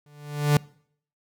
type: tone with exponential growth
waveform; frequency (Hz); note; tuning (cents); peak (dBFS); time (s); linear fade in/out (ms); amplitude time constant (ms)
45% pulse; 146.83; D3; 0; -14; 0.06-0.57; 2; 110
effects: noise-tail reverb RT60 0.6 s tail -24 dB re dry